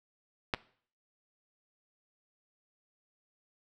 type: clicks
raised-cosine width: 0.3 ms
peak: -12 / -22 dBFS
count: 2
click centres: 0.538 / 0.546 s
effects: noise-tail reverb RT60 0.5 s tail -19 dB re dry